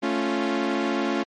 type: chord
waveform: sawtooth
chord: A augmented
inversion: none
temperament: equal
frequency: 220 / 277.2 / 349.2 Hz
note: A3 / C#4 / E#4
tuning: 0 / 0 / 0 cents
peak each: -24 / -22 / -23 dBFS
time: 0.02-1.24 s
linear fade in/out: 20 ms
effects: low-pass 4000 Hz 12 dB/octave + MP3 48 kbps